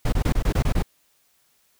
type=noise bursts; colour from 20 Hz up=brown; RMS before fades=-20 dBFS; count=8; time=0.05-0.825 s; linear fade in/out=5 ms; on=75 ms; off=25 ms; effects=white hiss -64 dBFS RMS until 1.79 s